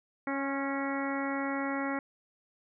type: harmonic tone with a mistuned harmonic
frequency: 275.8 Hz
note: C#4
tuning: 9 cents flat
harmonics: 1 / 2 / 3 / 4 / 5 / 6 / 7 / 8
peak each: -33 / -38 / -39 / -41 / -40 / -45 / -40 / -43 dBFS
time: 0.27-1.99 s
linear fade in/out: 2 ms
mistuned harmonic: 4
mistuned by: -21 cents
effects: none